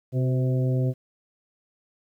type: harmonic tone with a mistuned harmonic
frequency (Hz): 129.2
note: C3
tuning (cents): -21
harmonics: 1 / 2 / 3 / 4 / 5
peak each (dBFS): -21 / -31 / -33 / -34 / -39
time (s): 0.12-0.94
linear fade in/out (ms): 50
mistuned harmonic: 3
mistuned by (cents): -41
effects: 10-bit